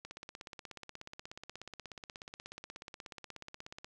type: click train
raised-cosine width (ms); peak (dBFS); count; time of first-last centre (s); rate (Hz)
0.2; -28; 64; 0.05-3.845; 16.6
effects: none